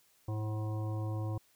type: harmonic tone with a mistuned harmonic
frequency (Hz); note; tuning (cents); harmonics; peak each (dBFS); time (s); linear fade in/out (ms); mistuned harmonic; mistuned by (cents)
107; A2; -48; 1 / 3 / 5 / 7 / 9 / 10; -33 / -43 / -47 / -50 / -52 / -53; 0.28-1.38; 5; 3; +39
effects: white hiss -68 dBFS RMS until 1.55 s